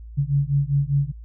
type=beating tone pair; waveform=sine; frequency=138.59 / 143.59 Hz; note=C#3 / D3; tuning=0 / -39 cents; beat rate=5 Hz; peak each=-21 dBFS; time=0.17-1.12 s; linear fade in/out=20 ms; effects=added 56 Hz sine -36 dBFS peak until 1.24 s